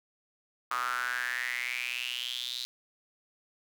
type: tone with high-pass filter sweep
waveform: sawtooth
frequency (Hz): 123.47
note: B2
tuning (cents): 0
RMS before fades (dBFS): -34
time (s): 0.71-2.65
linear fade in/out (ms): 0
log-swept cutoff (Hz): 1200 to 4000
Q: 7.5
effects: none